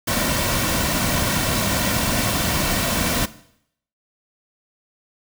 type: noise with comb filter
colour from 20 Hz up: pink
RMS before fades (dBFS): -21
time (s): 0.07-3.26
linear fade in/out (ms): 10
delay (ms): 2.4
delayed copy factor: -0.5
effects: noise-tail reverb RT60 0.7 s tail -17 dB re dry